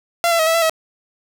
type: tone with pitch steps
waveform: sawtooth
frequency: 684 / 672 / 637 / 654 / 669 / 643 Hz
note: F5 / E5 / D#5 / E5 / E5 / E5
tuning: -36 / +33 / +41 / -14 / +25 / -43 cents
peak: -10 dBFS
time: 0.24-0.696 s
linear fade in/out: 0 ms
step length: 76 ms
effects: none